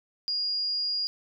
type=tone; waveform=sine; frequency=4849 Hz; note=D#8; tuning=45 cents flat; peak=-26 dBFS; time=0.28-1.07 s; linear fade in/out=0 ms; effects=none